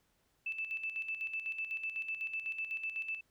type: tone with tremolo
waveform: sine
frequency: 2637 Hz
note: E7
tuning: in tune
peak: -34 dBFS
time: 0.46-3.21 s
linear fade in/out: 5 ms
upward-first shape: square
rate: 8 Hz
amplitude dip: 60%
effects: pink hiss -75 dBFS RMS until 3.3 s